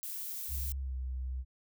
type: noise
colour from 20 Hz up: violet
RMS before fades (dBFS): -40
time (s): 0.03-0.72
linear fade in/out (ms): 0
type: tone with pitch glide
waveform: sine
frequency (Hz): 67.9 to 64.09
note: C#2 to C2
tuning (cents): -35 to -35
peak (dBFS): -34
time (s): 0.48-1.45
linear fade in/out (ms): 50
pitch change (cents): -100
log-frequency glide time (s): 0.76-0.95
effects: none